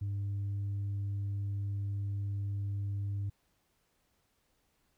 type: tone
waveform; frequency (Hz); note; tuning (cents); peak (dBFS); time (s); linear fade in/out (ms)
sine; 100.2; G2; +38; -30; 0.01-3.3; 10
effects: tanh soft clip ceiling -31 dBFS + pink hiss -75 dBFS RMS until 4.97 s